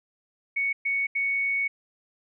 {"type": "tone bursts at uneven times", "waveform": "sine", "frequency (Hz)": 2223, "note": "C#7", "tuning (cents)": 4, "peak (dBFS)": -23, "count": 3, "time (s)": [[0.56, 0.73], [0.85, 1.07], [1.15, 1.68]], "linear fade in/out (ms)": 10, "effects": []}